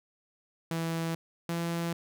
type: tone pair in turn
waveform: sawtooth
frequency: 164.81 / 168.95 Hz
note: E3 / E3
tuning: 0 / +43 cents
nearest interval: unison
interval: 43 cents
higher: second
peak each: -26 dBFS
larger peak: neither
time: 0.71-1.15 / 1.49-1.93 s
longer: neither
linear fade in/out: 2 ms
effects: none